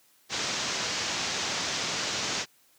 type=low-pass noise; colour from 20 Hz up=white; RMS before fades=-31 dBFS; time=0.29-2.46 s; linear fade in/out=50 ms; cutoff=6700 Hz; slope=48 dB/octave; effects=white hiss -63 dBFS RMS until 2.78 s + high-pass 100 Hz 12 dB/octave